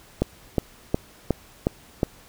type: click train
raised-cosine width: 2 ms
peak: -6 dBFS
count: 6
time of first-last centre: 0.22-2.032 s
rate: 2.76 Hz
effects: pink hiss -51 dBFS RMS until 2.28 s